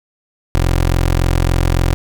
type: tone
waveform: 20% pulse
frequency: 43.55 Hz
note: F1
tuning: 4 cents flat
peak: -7 dBFS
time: 0.55-1.94 s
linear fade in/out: 0 ms
effects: none